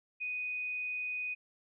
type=tone; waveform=sine; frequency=2489 Hz; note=D#7; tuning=in tune; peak=-34 dBFS; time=0.2-1.35 s; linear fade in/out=20 ms; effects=none